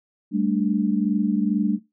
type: chord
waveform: sine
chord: G suspended second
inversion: none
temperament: equal with one note detuned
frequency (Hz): 197.7 / 220 / 293.7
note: G3 / A3 / D4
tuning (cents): +15 / 0 / 0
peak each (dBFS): -23 / -23 / -24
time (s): 0.31-1.79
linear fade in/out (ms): 50
effects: noise-tail reverb RT60 0.2 s tail -19 dB re dry